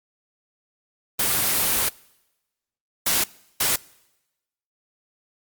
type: noise bursts at uneven times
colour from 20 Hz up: white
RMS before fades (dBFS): -21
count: 3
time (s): 1.19-1.89 / 3.06-3.24 / 3.6-3.76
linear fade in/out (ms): 5
effects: noise-tail reverb RT60 1.0 s tail -24 dB re dry + Opus 24 kbps